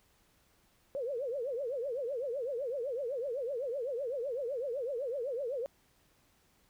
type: tone with vibrato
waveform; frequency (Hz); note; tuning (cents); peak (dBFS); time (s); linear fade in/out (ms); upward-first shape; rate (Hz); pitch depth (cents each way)
sine; 514; C5; -31; -33; 0.95-5.66; 0; triangle; 7.9; 260
effects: pink hiss -69 dBFS RMS until 6.69 s